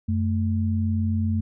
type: tone pair together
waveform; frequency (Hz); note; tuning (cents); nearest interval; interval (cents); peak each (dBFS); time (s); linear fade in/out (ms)
sine; 92.29 / 220.2; F#2 / A3; -4 / +2; octave + minor third; 1506; -22 / -25; 0.08-1.41; 10
effects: none